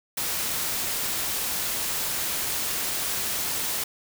white noise, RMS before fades -28 dBFS, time 0.17-3.84 s, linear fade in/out 5 ms, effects none

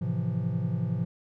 triangle chord, F major seventh, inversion first, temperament just, 109.13 / 130.96 / 163.7 / 174.61 Hz, A2 / C3 / E3 / F3, -14 / +2 / -12 / 0 cents, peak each -30 dBFS, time 0.01-1.05 s, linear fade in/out 10 ms, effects none

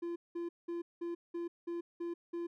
triangle tone bursts, 342.5 Hz, F4, 34 cents flat, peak -34 dBFS, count 8, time 0.02-2.47 s, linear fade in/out 10 ms, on 140 ms, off 190 ms, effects none

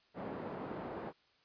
pink band-pass noise, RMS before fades -43 dBFS, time 0.14-1.13 s, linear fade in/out 50 ms, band 200 to 920 Hz, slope 12 dB/octave, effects white hiss -70 dBFS RMS until 1.44 s + resampled to 11025 Hz

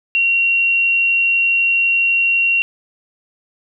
sine tone, 2746 Hz, F7, 30 cents flat, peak -12 dBFS, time 0.15-2.62 s, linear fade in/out 0 ms, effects 9-bit

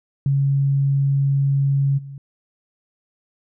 sine tone with level steps, 138.6 Hz, C#3, in tune, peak -15 / -32 dBFS, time 0.26-2.18 s, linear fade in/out 2 ms, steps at 1.97 s, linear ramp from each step 20 ms, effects none

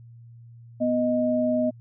sine tone pair together, 247.2 / 623 Hz, B3 / D#5, +2 / +2 cents, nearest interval octave + major third, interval 1600 cents, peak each -23 dBFS, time 0.8-1.71 s, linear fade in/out 20 ms, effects added 117 Hz sine -44 dBFS peak until 1.8 s

